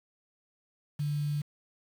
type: tone with quantisation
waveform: sine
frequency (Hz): 146.83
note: D3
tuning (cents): 0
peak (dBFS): -28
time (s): 0.99-1.42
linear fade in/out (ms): 10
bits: 8
effects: none